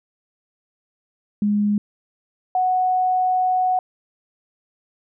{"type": "tone pair in turn", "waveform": "sine", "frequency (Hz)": [206.9, 738.9], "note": ["G#3", "F#5"], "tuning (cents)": [-6, -3], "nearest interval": "octave + minor seventh", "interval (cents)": 2203, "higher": "second", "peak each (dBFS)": -16, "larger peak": "neither", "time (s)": [[1.42, 1.78], [2.55, 3.79]], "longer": "second", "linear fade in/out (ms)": 2, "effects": []}